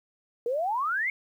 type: exponential sweep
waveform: sine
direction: up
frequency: 456.2 to 2217 Hz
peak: -25 dBFS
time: 0.46-1.1 s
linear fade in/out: 2 ms
effects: 10-bit